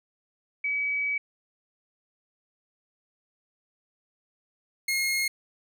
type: tone pair in turn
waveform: sine / sawtooth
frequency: 2279 / 2151 Hz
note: C#7 / C7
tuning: +47 / +47 cents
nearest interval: minor second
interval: 100 cents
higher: first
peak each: -25 / -21 dBFS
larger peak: second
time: 0.64-1.18 / 4.88-5.28 s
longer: first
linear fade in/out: 5 ms
effects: none